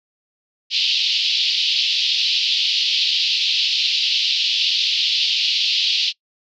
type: band-pass noise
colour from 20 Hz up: pink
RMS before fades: -19 dBFS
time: 0.7-6.13 s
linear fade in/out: 50 ms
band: 2800 to 4800 Hz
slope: 48 dB/octave
effects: noise-tail reverb RT60 0.1 s tail -23 dB re dry